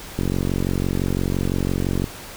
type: click train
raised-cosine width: 3 ms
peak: -9 dBFS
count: 86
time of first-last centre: 0.19-2.042 s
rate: 45.9 Hz
effects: pink hiss -37 dBFS RMS until 2.36 s